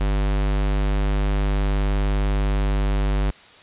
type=tone; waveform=square; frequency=49.83 Hz; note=G1; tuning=29 cents sharp; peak=-19 dBFS; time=0-3.31 s; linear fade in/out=10 ms; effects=white hiss -47 dBFS RMS until 3.62 s + resampled to 8000 Hz